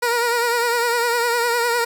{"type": "tone with vibrato", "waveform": "15% pulse", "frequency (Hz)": 474.5, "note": "A#4", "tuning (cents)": 31, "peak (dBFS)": -11, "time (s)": [0.02, 1.85], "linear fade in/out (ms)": 10, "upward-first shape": "triangle", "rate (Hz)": 9.9, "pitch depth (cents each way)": 58, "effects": ["8-bit"]}